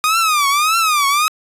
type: tone with vibrato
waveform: sawtooth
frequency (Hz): 1225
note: D#6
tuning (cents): -27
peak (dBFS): -9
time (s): 0.04-1.28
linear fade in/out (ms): 0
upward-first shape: triangle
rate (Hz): 1.7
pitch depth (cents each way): 190
effects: resampled to 32000 Hz